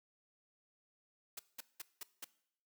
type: noise bursts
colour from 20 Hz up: white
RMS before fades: -45 dBFS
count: 5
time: 1.37-2.245 s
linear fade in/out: 5 ms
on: 23 ms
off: 190 ms
effects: noise-tail reverb RT60 0.7 s tail -19 dB re dry + high-pass 200 Hz 12 dB/octave